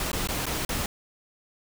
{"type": "noise with dropouts", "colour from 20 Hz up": "pink", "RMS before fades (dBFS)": -29, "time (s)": [0, 0.86], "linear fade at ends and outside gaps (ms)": 2, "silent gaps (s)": [[0.117, 0.13], [0.273, 0.287], [0.457, 0.465], [0.65, 0.691]], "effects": []}